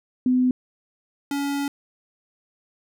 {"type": "tone pair in turn", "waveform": ["sine", "square"], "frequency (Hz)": [252.8, 282.2], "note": ["B3", "C#4"], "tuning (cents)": [41, 31], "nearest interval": "major second", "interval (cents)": 190, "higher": "second", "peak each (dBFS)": [-16, -24], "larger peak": "first", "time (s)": [[0.26, 0.51], [1.31, 1.68]], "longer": "second", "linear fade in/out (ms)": 2, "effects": []}